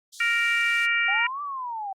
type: high-pass noise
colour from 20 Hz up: white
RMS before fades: -39 dBFS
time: 0.12-0.87 s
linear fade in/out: 20 ms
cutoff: 3300 Hz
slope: 96 dB/octave
type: harmonic tone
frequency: 467.1 Hz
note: A#4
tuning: 3 cents sharp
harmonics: 3 / 4 / 5 / 6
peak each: -27 / -25 / -24 / -31 dBFS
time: 0.2-1.27 s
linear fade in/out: 5 ms
type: linear two-way sweep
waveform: sine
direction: up then down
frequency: 759 to 1179 to 759 Hz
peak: -29 dBFS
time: 1.08-1.93 s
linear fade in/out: 5 ms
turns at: 1.42 s
effects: low-pass 8000 Hz 12 dB/octave + Opus 48 kbps